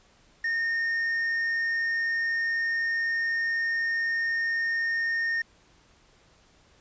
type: tone with quantisation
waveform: triangle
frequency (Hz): 1834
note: A#6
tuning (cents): -29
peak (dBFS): -23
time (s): 0.44-5.42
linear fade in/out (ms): 5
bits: 8
effects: pink hiss -60 dBFS RMS until 6.8 s + resampled to 16000 Hz